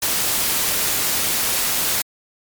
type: noise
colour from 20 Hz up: white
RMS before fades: -20 dBFS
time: 0.02-2.02 s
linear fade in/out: 5 ms
effects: MP3 96 kbps